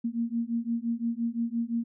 sine beating tone pair, 230 / 235.8 Hz, A#3 / A#3, -23 / +20 cents, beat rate 5.8 Hz, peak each -30 dBFS, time 0.04-1.84 s, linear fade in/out 10 ms, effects none

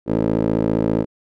15% pulse tone with band-pass filter, 55 Hz, A1, in tune, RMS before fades -19 dBFS, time 0.06-1.06 s, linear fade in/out 50 ms, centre 360 Hz, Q 3.9, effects none

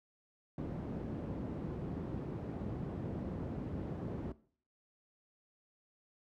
white low-pass noise, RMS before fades -40 dBFS, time 0.58-4.32 s, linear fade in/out 2 ms, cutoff 270 Hz, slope 12 dB/octave, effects noise-tail reverb RT60 0.5 s tail -19 dB re dry + high-pass 60 Hz 12 dB/octave

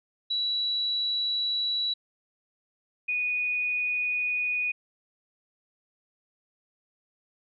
sine tone pair in turn, 3924 / 2472 Hz, B7 / D#7, -12 / -12 cents, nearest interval minor sixth, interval 800 cents, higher first, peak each -25 dBFS, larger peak neither, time 0.3-1.94 / 3.08-4.72 s, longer neither, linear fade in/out 10 ms, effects none

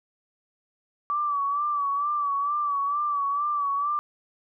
sine tone with vibrato, 1153 Hz, D6, 32 cents flat, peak -23 dBFS, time 1.1-3.99 s, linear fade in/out 0 ms, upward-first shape sine, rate 2.2 Hz, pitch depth 56 cents each way, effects none

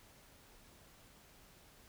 silence, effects pink hiss -62 dBFS RMS until 1.88 s

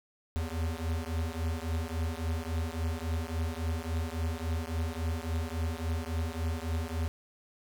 square beating tone pair, 79.9 / 83.5 Hz, D#2 / E2, +47 / +23 cents, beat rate 3.6 Hz, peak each -34 / -35 dBFS, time 0.36-7.08 s, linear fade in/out 0 ms, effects none

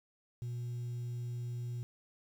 sine tone, 121 Hz, B2, 35 cents flat, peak -34 dBFS, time 0.42-1.83 s, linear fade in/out 0 ms, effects tanh soft clip ceiling -35 dBFS + 10-bit

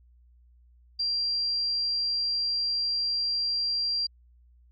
sine tone, 4743 Hz, D8, 16 cents sharp, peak -25 dBFS, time 0.99-4.07 s, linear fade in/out 10 ms, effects added 60 Hz sine -55 dBFS peak until 4.71 s + AAC 48 kbps

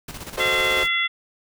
pink noise with tremolo, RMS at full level -34 dBFS, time 0.08-0.88 s, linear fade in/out 5 ms, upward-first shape square, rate 16 Hz, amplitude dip 60%
sawtooth chord, F# diminished seventh, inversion none, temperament equal, 370 / 440 / 523.3 / 622.3 Hz, F#4 / A4 / C5 / Eb5, 0 / 0 / 0 / 0 cents, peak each -26 / -27 / -23 / -27 dBFS, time 0.37-0.84 s, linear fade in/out 10 ms
harmonic tone, 683 Hz, F5, 39 cents flat, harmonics 2 / 3 / 4 / 5, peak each -29 / -21 / -30 / -25 dBFS, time 0.39-1.08 s, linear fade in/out 20 ms
effects none

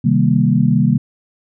sine chord, C minor seventh, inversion none, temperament equal, 130.81 / 155.56 / 196 / 233.1 Hz, C3 / Eb3 / G3 / Bb3, 0 / 0 / 0 / 0 cents, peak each -16 dBFS, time 0.04-0.98 s, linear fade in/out 10 ms, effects none

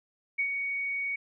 sine tone with ADSR envelope, 2237 Hz, C#7, 15 cents sharp, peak -24 dBFS, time 0.38-1.16 s, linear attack 15 ms, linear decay 79 ms, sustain -5 dB, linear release 7 ms, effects none

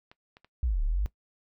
clicks, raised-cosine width 0.3 ms, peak -34 / -35 / -38 dBFS, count 3, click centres 0.115 / 0.369 / 0.446 s
sine linear two-way sweep, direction down then up, 66.7 to 33 to 55.2 Hz, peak -24 dBFS, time 0.63-1.06 s, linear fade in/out 0 ms, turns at 0.83 s
effects noise-tail reverb RT60 0.1 s tail -18 dB re dry

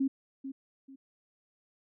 sine tone with echo, 270 Hz, C#4, 45 cents flat, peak -25 dBFS, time 0-0.08 s, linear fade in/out 10 ms, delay 440 ms, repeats 2, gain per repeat -11 dB, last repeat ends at 0.96 s, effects none

